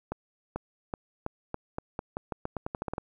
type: accelerating click train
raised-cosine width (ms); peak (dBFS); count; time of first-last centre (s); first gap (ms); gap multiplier
1; -18; 17; 0.12-2.981; 440; 0.86
effects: 10-bit